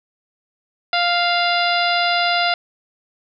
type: harmonic tone with a mistuned harmonic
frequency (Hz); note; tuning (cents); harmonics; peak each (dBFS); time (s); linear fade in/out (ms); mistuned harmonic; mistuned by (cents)
698.5; F5; 0; 1 / 2 / 3 / 4 / 5 / 6 / 7; -19 / -22 / -24 / -25 / -26 / -27 / -27; 0.93-2.54; 2; 6; -52
effects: none